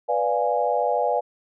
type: chord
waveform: sine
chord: B diminished seventh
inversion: none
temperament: equal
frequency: 493.9 / 587.3 / 698.5 / 830.6 Hz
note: B4 / D5 / F5 / Ab5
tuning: 0 / 0 / 0 / 0 cents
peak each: -25 dBFS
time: 0.08-1.21 s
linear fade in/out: 20 ms
effects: none